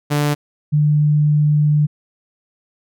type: tone pair in turn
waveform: sawtooth / sine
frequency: 146.83 / 149.31 Hz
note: D3 / D3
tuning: 0 / +29 cents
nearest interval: unison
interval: 29 cents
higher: second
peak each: -11 dBFS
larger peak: neither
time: 0.1-0.35 / 0.72-1.87 s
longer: second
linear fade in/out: 20 ms
effects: none